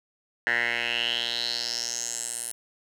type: tone with band-pass filter sweep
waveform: 10% pulse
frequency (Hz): 118.5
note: A#2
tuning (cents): +29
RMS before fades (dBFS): -29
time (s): 0.47-2.52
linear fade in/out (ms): 0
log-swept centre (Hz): 1800 to 10000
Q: 5.5
effects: none